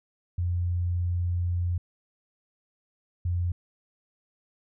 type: tone pair in turn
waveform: sine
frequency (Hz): 87.9 / 87.9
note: F2 / F2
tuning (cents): +12 / +12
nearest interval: unison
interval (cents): 0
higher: neither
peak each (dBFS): -24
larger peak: neither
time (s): 0.38-1.78 / 3.25-3.52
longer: first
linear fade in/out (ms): 5
effects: none

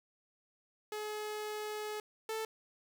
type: tone pair in turn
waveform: sawtooth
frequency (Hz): 424.3 / 441.3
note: G#4 / A4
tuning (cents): +37 / +5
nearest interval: minor second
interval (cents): 68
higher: second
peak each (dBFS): -34 / -32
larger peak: second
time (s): 0.92-2 / 2.29-2.45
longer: first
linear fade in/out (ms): 2
effects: 10-bit

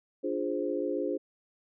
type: chord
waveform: sine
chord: D half-diminished seventh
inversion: none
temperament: equal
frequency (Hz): 293.7 / 349.2 / 415.3 / 523.3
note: D4 / F4 / Ab4 / C5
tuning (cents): 0 / 0 / 0 / 0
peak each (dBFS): -34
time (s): 0.23-1.18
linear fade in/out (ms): 20
effects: none

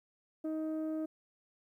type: tone pair together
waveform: sine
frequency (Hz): 314 / 628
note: D#4 / D#5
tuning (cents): +16 / +16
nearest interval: octave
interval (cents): 1200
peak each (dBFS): -32 / -39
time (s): 0.44-1.06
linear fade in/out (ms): 10
effects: tanh soft clip ceiling -31 dBFS + 12-bit

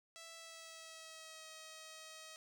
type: tone with pitch glide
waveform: 5% pulse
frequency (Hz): 659.3 to 633.9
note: E5 to D#5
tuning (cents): 0 to +32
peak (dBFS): -40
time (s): 0.16-2.36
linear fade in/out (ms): 0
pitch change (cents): -68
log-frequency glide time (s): 0.35-1.48
effects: 13-bit

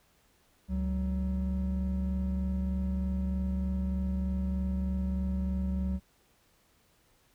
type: tone pair together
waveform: triangle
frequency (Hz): 70.4 / 187.95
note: C#2 / F#3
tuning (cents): +27 / +27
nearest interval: octave + perfect fourth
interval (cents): 1700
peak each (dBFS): -28 / -29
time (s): 0.68-6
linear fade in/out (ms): 50
effects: tanh soft clip ceiling -20 dBFS + pink hiss -67 dBFS RMS until 7.34 s

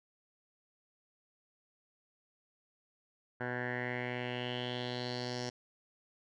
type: tone with low-pass filter sweep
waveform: 10% pulse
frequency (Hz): 123.47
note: B2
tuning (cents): 0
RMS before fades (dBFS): -38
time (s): 3.4-5.5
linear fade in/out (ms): 10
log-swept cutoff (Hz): 1500 to 5500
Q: 4.8
effects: none

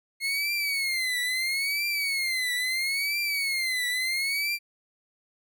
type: tone with vibrato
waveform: 30% pulse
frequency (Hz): 2154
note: C7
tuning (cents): +50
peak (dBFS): -23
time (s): 0.2-4.59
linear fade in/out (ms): 50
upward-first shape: triangle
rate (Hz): 0.75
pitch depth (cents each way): 170
effects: none

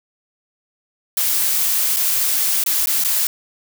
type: noise with dropouts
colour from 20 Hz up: blue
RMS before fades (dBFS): -18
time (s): 1.17-3.27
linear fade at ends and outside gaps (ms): 2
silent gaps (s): 1.963-1.968 / 2.638-2.662 / 2.859-2.871 / 3.039-3.047
effects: none

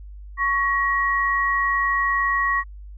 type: tone pair together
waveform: sine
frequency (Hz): 1112.9 / 1901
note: C#6 / A#6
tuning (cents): +6 / +33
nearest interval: major sixth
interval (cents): 927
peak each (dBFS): -21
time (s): 0.37-2.64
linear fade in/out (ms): 50
effects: added 50 Hz sine -36 dBFS peak until 2.97 s

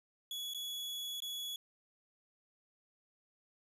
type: tone with dropouts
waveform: 40% pulse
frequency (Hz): 3383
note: G#7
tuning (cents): +31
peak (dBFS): -38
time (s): 0.31-1.56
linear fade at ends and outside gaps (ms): 2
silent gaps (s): 0.537-0.546 / 1.203-1.221
effects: none

